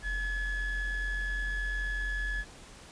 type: ring-modulated tone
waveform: triangle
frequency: 830.6 Hz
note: G#5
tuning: in tune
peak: -25 dBFS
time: 0.02-2.45 s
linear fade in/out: 50 ms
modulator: 875 Hz
effects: pink hiss -51 dBFS RMS until 2.91 s + resampled to 22050 Hz